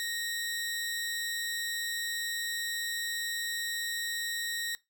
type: tone pair together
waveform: sawtooth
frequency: 1862 / 3945 Hz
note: A#6 / B7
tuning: -2 / -3 cents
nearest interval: octave + minor second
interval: 1299 cents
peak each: -31 / -33 dBFS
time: 0-4.75 s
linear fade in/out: 0 ms
effects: noise-tail reverb RT60 0.2 s tail -20 dB re dry